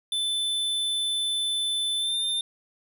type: tone with pitch glide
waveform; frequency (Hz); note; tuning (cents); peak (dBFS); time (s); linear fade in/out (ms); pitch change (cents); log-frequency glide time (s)
square; 3520 to 3598; A7 to A7; 0 to +38; -25; 0.12-2.41; 2; +38; 1.98-2.15
effects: none